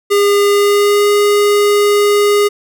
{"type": "tone with pitch glide", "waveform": "square", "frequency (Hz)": [406, 411.2], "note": ["G#4", "G#4"], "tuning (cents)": [-39, -17], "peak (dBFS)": -9, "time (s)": [0.1, 2.49], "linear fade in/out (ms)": 20, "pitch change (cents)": 22, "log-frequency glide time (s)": [0.49, 1.1], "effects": []}